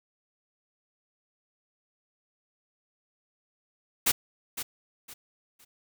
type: noise with echo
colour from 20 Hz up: white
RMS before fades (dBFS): -23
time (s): 4.06-4.12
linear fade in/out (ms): 10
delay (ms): 510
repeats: 3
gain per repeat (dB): -11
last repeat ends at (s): 5.65
effects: none